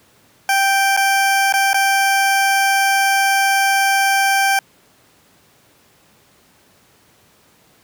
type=tone with dropouts; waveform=20% pulse; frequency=784 Hz; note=G5; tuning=in tune; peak=-8 dBFS; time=0.49-4.59 s; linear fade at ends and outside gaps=2 ms; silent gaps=0.966-0.973 / 1.525-1.538 / 1.732-1.743 s; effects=pink hiss -53 dBFS RMS until 7.83 s + high-pass 100 Hz 12 dB/octave